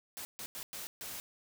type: noise bursts at uneven times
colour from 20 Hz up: white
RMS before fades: -43 dBFS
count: 5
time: 0.17-0.25 / 0.39-0.46 / 0.55-0.63 / 0.73-0.87 / 1.01-1.2 s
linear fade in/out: 0 ms
effects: none